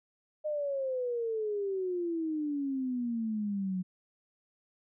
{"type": "exponential sweep", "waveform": "sine", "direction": "down", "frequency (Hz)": [615, 181.2], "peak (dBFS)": -30, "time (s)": [0.44, 3.83], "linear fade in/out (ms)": 20, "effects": []}